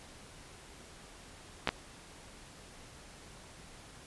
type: clicks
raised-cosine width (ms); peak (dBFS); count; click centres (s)
0.3; -12; 2; 1.674 / 1.69
effects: pink hiss -53 dBFS RMS until 4.06 s + resampled to 24000 Hz